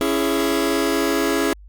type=chord; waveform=sawtooth; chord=C# minor; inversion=none; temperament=just; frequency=277.2 / 332.6 / 415.8 Hz; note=C#4 / E4 / G#4; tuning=0 / +16 / +2 cents; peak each=-18 dBFS; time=0.01-1.53 s; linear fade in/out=0 ms; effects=added 50 Hz sine -40 dBFS peak until 1.68 s + Opus 32 kbps